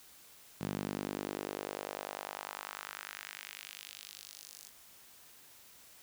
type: tone with high-pass filter sweep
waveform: sawtooth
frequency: 50 Hz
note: G1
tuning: 35 cents sharp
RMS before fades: -43 dBFS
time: 0.6-4.7 s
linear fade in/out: 20 ms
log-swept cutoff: 170 to 6500 Hz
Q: 1.5
effects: white hiss -58 dBFS RMS until 6.02 s